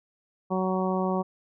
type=harmonic tone; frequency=186.8 Hz; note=F#3; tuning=17 cents sharp; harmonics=1 / 2 / 3 / 4 / 5 / 6; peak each=-27 / -30 / -32 / -33 / -34 / -35 dBFS; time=0.5-1.23 s; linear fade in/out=20 ms; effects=none